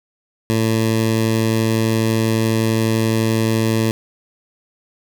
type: tone with notch filter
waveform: 15% pulse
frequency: 111.8 Hz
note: A2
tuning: 28 cents sharp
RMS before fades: -17 dBFS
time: 0.5-3.91 s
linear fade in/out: 0 ms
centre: 1300 Hz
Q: 1.8
effects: none